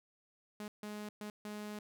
sawtooth tone bursts at uneven times, 209.6 Hz, G#3, 16 cents sharp, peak -38 dBFS, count 4, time 0.6-0.68 / 0.83-1.09 / 1.21-1.3 / 1.45-1.79 s, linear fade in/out 2 ms, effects none

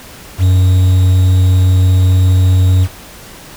triangle tone with quantisation, 92.5 Hz, F#2, in tune, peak -4 dBFS, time 0.38-2.88 s, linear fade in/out 50 ms, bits 5, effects pink hiss -34 dBFS RMS until 3.56 s

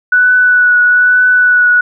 sine tone with vibrato, 1480 Hz, F#6, in tune, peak -5 dBFS, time 0.12-1.81 s, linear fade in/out 5 ms, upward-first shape triangle, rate 1.1 Hz, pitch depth 20 cents each way, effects none

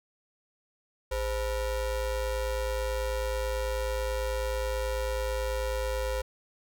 square ring-modulated tone, 231.4 Hz, A#3, 13 cents flat, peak -26 dBFS, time 1.11-6.22 s, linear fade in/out 10 ms, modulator 286 Hz, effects none

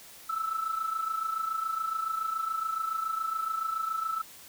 sine tone with amplitude modulation, 1316 Hz, E6, 3 cents flat, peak -25 dBFS, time 0.29-4.22 s, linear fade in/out 10 ms, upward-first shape sine, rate 27.1 Hz, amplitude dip 70%, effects tanh soft clip ceiling -22 dBFS + white hiss -50 dBFS RMS until 4.48 s

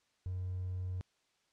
triangle tone with hard clipping, 91.7 Hz, F#2, 15 cents flat, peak -36 dBFS, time 0.26-1.01 s, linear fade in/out 0 ms, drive 4 dB, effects white hiss -75 dBFS RMS until 1.52 s + low-pass 6000 Hz 12 dB/octave

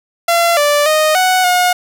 sawtooth tone with pitch steps, 682 / 585 / 619 / 741 / 721 Hz, F5 / D5 / D#5 / F#5 / F#5, -41 / -7 / -9 / +2 / -45 cents, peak -6 dBFS, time 0.28-1.73 s, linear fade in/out 5 ms, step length 290 ms, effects none

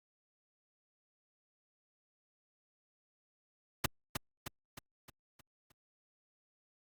pink noise with echo, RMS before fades -29 dBFS, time 3.84-3.86 s, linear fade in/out 5 ms, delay 310 ms, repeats 6, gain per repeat -6 dB, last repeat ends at 5.72 s, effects Opus 48 kbps

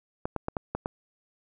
clicks, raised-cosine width 1 ms, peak -15 dBFS, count 6, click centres 0.255 / 0.363 / 0.484 / 0.568 / 0.75 / 0.859 s, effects none

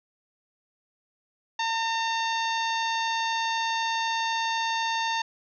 harmonic tone, 908 Hz, A#5, 46 cents flat, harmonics 1 / 2 / 3 / 4 / 5 / 6 / 7, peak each -27 / -32 / -35 / -34 / -38 / -43 / -42 dBFS, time 1.59-5.22 s, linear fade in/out 5 ms, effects none

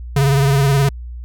square tone with vibrato, 138.59 Hz, C#3, in tune, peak -12 dBFS, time 0.16-0.89 s, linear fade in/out 5 ms, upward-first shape sine, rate 19 Hz, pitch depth 52 cents each way, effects added 60 Hz sine -27 dBFS peak until 1.24 s

